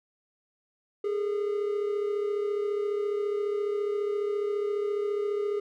triangle tone pair together, 409.3 / 443.9 Hz, G#4 / A4, -25 / +15 cents, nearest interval minor second, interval 140 cents, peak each -25 / -33 dBFS, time 1.04-5.6 s, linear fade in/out 5 ms, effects none

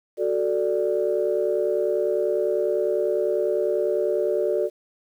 sine chord, D major, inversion first, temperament equal, 370 / 440 / 587.3 Hz, F#4 / A4 / D5, 0 / 0 / 0 cents, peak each -24 dBFS, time 0.17-4.7 s, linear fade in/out 50 ms, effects tanh soft clip ceiling -11 dBFS + 9-bit

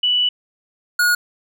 sine / square tone pair in turn, 2960 / 1445.4 Hz, F#7 / F#6, 0 / -41 cents, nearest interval octave, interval 1241 cents, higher first, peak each -14 dBFS, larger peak neither, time 0.03-0.29 / 0.99-1.15 s, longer first, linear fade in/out 5 ms, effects none

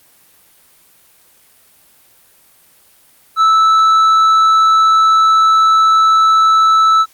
sine tone with tanh clipping, 1312 Hz, E6, 9 cents flat, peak -8 dBFS, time 3.36-7.06 s, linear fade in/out 50 ms, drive 6 dB, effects white hiss -49 dBFS RMS until 7.13 s + Opus 32 kbps

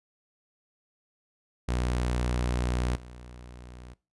sawtooth tone with level steps, 61 Hz, B1, 21 cents flat, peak -22 / -40 dBFS, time 1.68-3.94 s, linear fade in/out 10 ms, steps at 2.95 s, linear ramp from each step 10 ms, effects noise-tail reverb RT60 0.3 s tail -21 dB re dry + resampled to 24000 Hz

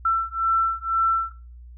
sine beating tone pair, 1339 / 1341 Hz, E6 / E6, +27 / +29 cents, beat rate 2 Hz, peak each -23 dBFS, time 0.05-1.32 s, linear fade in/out 5 ms, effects noise-tail reverb RT60 0.4 s tail -20 dB re dry + added 60 Hz sine -40 dBFS peak until 1.77 s

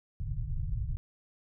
pink low-pass noise, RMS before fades -33 dBFS, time 0.2-0.97 s, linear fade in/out 0 ms, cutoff 150 Hz, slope 96 dB/octave, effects none

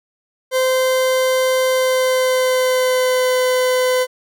40% pulse tone with pitch glide, 517 to 507.5 Hz, C5 to B4, -21 to +47 cents, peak -13 dBFS, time 0.51-4.07 s, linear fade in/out 50 ms, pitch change -32 cents, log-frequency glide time 1.68-3.38 s, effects none

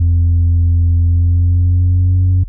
sine tone with pitch glide, 85.1 to 91.21 Hz, F2 to F#2, -44 to -24 cents, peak -6 dBFS, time 0-2.44 s, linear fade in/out 10 ms, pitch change +120 cents, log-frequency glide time 1.02-2.21 s, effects tanh soft clip ceiling -7 dBFS + added 41 Hz sine -24 dBFS peak until 2.48 s

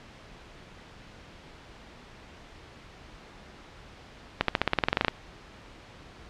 accelerating click train, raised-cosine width 0.3 ms, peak -5 dBFS, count 14, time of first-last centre 4.41-5.082 s, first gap 73 ms, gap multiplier 0.94, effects pink hiss -49 dBFS RMS until 6.29 s + low-pass 4000 Hz 12 dB/octave

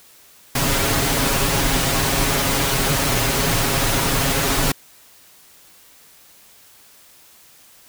pink noise with comb filter, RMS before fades -19 dBFS, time 0.55-4.72 s, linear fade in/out 5 ms, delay 7.3 ms, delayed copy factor +0.7, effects white hiss -49 dBFS RMS until 7.88 s

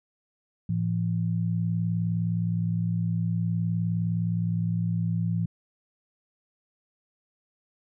sine tone pair together, 110 / 169.48 Hz, A2 / E3, 0 / +48 cents, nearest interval perfect fifth, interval 748 cents, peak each -27 / -26 dBFS, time 0.69-5.46 s, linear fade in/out 5 ms, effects none

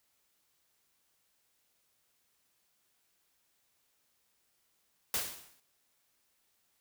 white noise with exponential decay, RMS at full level -30 dBFS, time 5.14-5.6 s, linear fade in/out 1 ms, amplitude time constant 99 ms, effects white hiss -75 dBFS RMS until 6.8 s

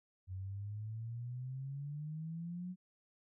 sine exponential sweep, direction up, 91.7 to 185 Hz, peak -40 dBFS, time 0.27-2.76 s, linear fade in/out 50 ms, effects none

